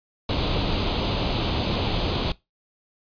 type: noise with comb filter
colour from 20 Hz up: pink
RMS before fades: -24 dBFS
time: 0.29-2.32 s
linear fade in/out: 2 ms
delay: 0.28 ms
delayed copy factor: +0.65
effects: noise-tail reverb RT60 0.2 s tail -20 dB re dry + resampled to 11025 Hz